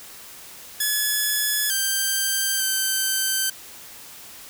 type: tone with pitch steps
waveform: 5% pulse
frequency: 1707 / 1572 / 1550 Hz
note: G#6 / G6 / G6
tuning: +47 / +4 / -20 cents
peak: -10 dBFS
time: 0.8-3.5 s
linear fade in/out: 5 ms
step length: 900 ms
effects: white hiss -42 dBFS RMS until 4.49 s